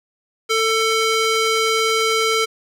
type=tone with band-pass filter; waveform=square; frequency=445.4 Hz; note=A4; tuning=21 cents sharp; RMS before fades=-18 dBFS; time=0.49-2.46 s; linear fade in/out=20 ms; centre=3100 Hz; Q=0.51; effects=none